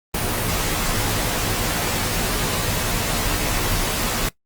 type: noise with comb filter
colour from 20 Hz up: pink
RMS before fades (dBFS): -22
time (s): 0.14-4.29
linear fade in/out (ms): 5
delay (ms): 15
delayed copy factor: -1
effects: noise-tail reverb RT60 0.1 s tail -19 dB re dry + Opus 32 kbps